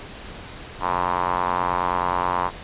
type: tone with band-pass filter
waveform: square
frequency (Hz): 44.72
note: F1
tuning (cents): +42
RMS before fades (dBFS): -23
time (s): 0.8-2.51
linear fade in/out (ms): 50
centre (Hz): 1000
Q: 4.5
effects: pink hiss -38 dBFS RMS until 2.63 s + resampled to 8000 Hz